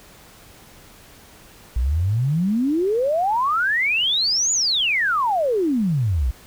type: exponential two-way sweep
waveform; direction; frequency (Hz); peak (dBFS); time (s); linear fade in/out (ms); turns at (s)
sine; up then down; 56.2 to 7040 to 56.2; -17; 1.76-6.31; 5; 4.52
effects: pink hiss -47 dBFS RMS until 6.46 s